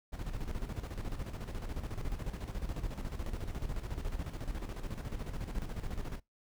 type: noise with tremolo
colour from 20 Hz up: brown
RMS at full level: -36 dBFS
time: 0.12-6.2 s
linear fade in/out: 20 ms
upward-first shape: square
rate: 14 Hz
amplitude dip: 60%
effects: noise-tail reverb RT60 0.2 s tail -24 dB re dry